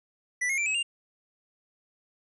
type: tone with pitch steps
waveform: square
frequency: 1975.5 / 2154 / 2349 / 2562 / 2794 Hz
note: B6 / C7 / D7 / E7 / F7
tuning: 0 / +50 / 0 / -50 / 0 cents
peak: -26 dBFS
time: 0.41-0.83 s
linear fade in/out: 10 ms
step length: 84 ms
effects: resampled to 24000 Hz